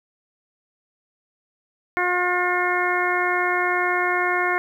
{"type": "harmonic tone", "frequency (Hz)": 358, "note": "F4", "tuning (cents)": 43, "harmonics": [1, 2, 3, 4, 5, 6], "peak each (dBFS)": [-26, -26, -26, -26, -26, -26], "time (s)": [1.97, 4.58], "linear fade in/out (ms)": 0, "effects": ["9-bit"]}